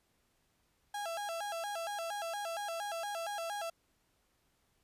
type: tone with vibrato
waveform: 35% pulse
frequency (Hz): 740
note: F#5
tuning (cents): 0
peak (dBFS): -35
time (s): 0.94-3.7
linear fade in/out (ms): 5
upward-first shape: square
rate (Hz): 4.3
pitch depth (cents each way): 180
effects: pink hiss -75 dBFS RMS until 4.83 s + resampled to 32000 Hz